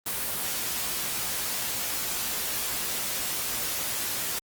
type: noise with comb filter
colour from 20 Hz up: white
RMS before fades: -30 dBFS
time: 0.06-4.39 s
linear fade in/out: 5 ms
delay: 17 ms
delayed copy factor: +0.5
effects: Opus 32 kbps